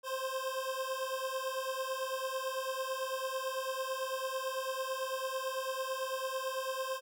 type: beating tone pair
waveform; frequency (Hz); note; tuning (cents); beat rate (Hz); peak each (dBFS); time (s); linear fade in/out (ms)
25% pulse; 521 / 530; C5 / C5; -7 / +22; 9; -34 / -34; 0.03-7.01; 50
effects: none